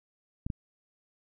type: clicks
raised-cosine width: 5 ms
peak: -20 dBFS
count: 2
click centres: 0.465 / 0.502 s
effects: none